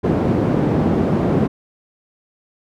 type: band-pass noise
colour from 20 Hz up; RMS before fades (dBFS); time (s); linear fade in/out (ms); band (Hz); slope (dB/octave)
white; -17; 0.03-1.48; 20; 110 to 310; 12
effects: none